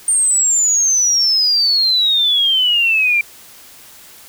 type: exponential sweep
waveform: sine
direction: down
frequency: 8870 to 2349 Hz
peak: -11 dBFS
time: 0.08-3.21 s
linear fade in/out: 2 ms
effects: white hiss -41 dBFS RMS until 4.28 s